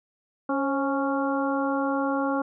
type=harmonic tone with a mistuned harmonic; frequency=277.2 Hz; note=C#4; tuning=in tune; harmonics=1 / 2 / 3 / 4 / 5; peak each=-26 / -29 / -31 / -32 / -33 dBFS; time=0.49-2.42 s; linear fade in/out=5 ms; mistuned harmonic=2; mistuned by=-47 cents; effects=none